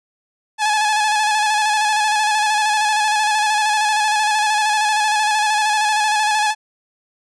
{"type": "tone with vibrato", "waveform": "sawtooth", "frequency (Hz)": 851, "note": "G#5", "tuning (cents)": 42, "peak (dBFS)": -11, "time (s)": [0.58, 6.55], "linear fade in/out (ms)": 50, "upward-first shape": "square", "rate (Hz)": 13, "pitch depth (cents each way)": 32, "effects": ["resampled to 22050 Hz"]}